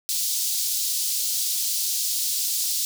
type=high-pass noise; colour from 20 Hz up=pink; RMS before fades=-25 dBFS; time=0.09-2.85 s; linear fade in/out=0 ms; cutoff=4300 Hz; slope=24 dB/octave; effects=none